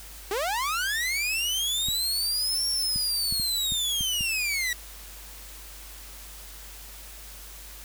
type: linear two-way sweep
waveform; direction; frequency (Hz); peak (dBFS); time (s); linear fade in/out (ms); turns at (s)
sawtooth; up then down; 370 to 5530 to 1905; -22; 0.31-4.73; 2; 2.67
type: clicks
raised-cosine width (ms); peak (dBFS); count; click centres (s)
5; -24; 7; 1.886 / 2.96 / 3.325 / 3.398 / 3.722 / 4.009 / 4.209
effects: added 50 Hz sine -45 dBFS peak until 7.84 s + white hiss -45 dBFS RMS until 7.84 s